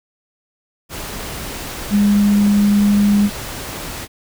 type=tone in noise; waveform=sine; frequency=204.4 Hz; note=G#3; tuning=27 cents flat; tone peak=-10 dBFS; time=1.9-3.3 s; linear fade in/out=50 ms; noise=pink; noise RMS=-28 dBFS; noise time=0.89-4.08 s; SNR=+15 dB; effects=none